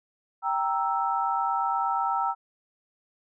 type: chord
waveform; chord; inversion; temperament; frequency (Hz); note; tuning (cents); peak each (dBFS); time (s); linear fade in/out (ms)
sine; E diminished; first; equal; 784 / 932.3 / 1318.5; G5 / Bb5 / E6; 0 / 0 / 0; -28; 0.42-2.35; 50
effects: none